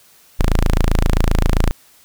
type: tone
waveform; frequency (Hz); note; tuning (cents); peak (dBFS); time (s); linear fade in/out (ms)
sawtooth; 27.59; A0; +6; -8; 0.39-1.71; 0
effects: white hiss -50 dBFS RMS until 2.04 s